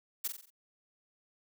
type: noise with echo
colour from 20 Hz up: blue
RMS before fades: -33 dBFS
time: 0.24-0.28 s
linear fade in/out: 10 ms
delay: 45 ms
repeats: 5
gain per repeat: -6 dB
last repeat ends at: 0.505 s
effects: none